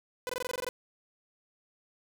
sawtooth tone bursts, 501 Hz, B4, 25 cents sharp, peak -28 dBFS, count 10, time 0.27-0.689 s, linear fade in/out 0 ms, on 23 ms, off 21 ms, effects none

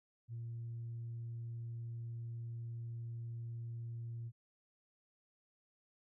sine tone, 116.54 Hz, A#2, in tune, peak -40 dBFS, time 0.28-4.32 s, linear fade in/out 50 ms, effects tanh soft clip ceiling -38 dBFS

